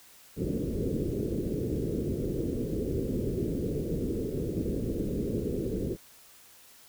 white low-pass noise, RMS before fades -31 dBFS, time 0.36-5.97 s, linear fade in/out 50 ms, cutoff 460 Hz, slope 48 dB/octave, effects white hiss -55 dBFS RMS until 6.88 s

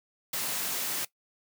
white high-pass noise, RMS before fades -32 dBFS, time 0.33-1.05 s, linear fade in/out 5 ms, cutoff 130 Hz, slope 24 dB/octave, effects noise-tail reverb RT60 0.1 s tail -18 dB re dry

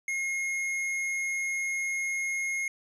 triangle tone with hard clipping, 2152 Hz, C7, 48 cents sharp, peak -30 dBFS, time 0.08-2.68 s, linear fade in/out 2 ms, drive 14 dB, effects resampled to 24000 Hz

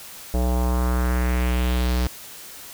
square tone with low-pass filter sweep, 61.74 Hz, B1, in tune, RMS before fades -21 dBFS, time 0.34-2.07 s, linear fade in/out 0 ms, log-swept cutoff 650 to 5400 Hz, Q 2.1, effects white hiss -40 dBFS RMS until 2.73 s

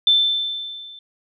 sine tone with level ramp, 3540 Hz, A7, 10 cents sharp, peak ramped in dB -10 to -38 dBFS, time 0.07-0.99 s, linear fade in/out 2 ms, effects none

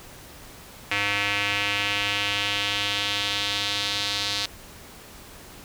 square tone with band-pass filter sweep, 101.7 Hz, G#2, 36 cents flat, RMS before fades -26 dBFS, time 0.91-4.46 s, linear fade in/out 5 ms, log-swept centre 2400 to 4100 Hz, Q 2.6, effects pink hiss -45 dBFS RMS until 5.64 s

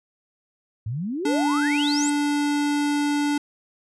sine exponential sweep, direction up, 100.5 to 8372 Hz, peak -25 dBFS, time 0.86-2.1 s, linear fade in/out 5 ms
square tone, 291.2 Hz, D4, 15 cents flat, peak -21 dBFS, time 1.25-3.38 s, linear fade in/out 5 ms
effects resampled to 24000 Hz

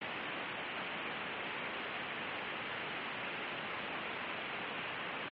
white low-pass noise, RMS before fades -41 dBFS, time 0.01-5.29 s, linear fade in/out 10 ms, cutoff 3000 Hz, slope 48 dB/octave, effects high-pass 150 Hz 12 dB/octave + MP3 32 kbps

